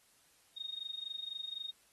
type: tone with amplitude modulation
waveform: sine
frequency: 3714 Hz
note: A#7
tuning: 7 cents flat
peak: -36 dBFS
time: 0.56-1.72 s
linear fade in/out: 20 ms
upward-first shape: sine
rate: 24 Hz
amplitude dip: 85%
effects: white hiss -68 dBFS RMS until 1.92 s + AAC 32 kbps